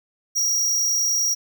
square tone, 5690 Hz, F8, 31 cents sharp, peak -19 dBFS, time 0.35-1.35 s, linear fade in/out 20 ms, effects none

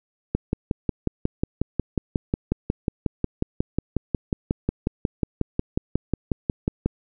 click train, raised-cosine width 3 ms, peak -8 dBFS, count 37, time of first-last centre 0.35-6.86 s, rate 5.53 Hz, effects none

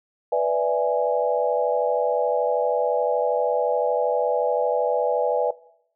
sine chord, E dominant seventh, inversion second, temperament equal, 493.9 / 587.3 / 659.3 / 830.6 Hz, B4 / D5 / E5 / G#5, 0 / 0 / 0 / 0 cents, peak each -22 / -24 / -25 / -26 dBFS, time 0.32-5.51 s, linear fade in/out 5 ms, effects noise-tail reverb RT60 0.7 s tail -20 dB re dry

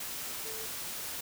sine tone in noise, 442 Hz, A4, 8 cents sharp, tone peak -45 dBFS, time 0.45-0.66 s, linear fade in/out 5 ms, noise white, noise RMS -39 dBFS, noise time 0-1.21 s, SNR -9 dB, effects none

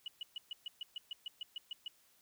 sine tone bursts, 2923 Hz, F#7, 22 cents flat, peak -39 dBFS, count 13, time 0.06-1.88 s, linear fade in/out 2 ms, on 20 ms, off 130 ms, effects white hiss -69 dBFS RMS until 2.21 s

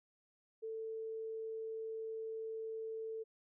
sine tone, 444.6 Hz, A4, 18 cents sharp, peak -40 dBFS, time 0.62-3.24 s, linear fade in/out 20 ms, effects none

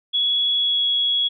sine tone with pitch glide, 3367 to 3344 Hz, G#7 to G#7, +23 to +11 cents, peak -17 dBFS, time 0.13-1.29 s, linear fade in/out 20 ms, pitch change -12 cents, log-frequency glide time 0.56-0.86 s, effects none

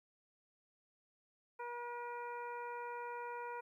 harmonic tone, 480 Hz, B4, 49 cents flat, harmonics 1 / 2 / 3 / 4 / 5, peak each -47 / -44 / -51 / -58 / -56 dBFS, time 1.59-3.61 s, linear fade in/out 10 ms, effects 13-bit

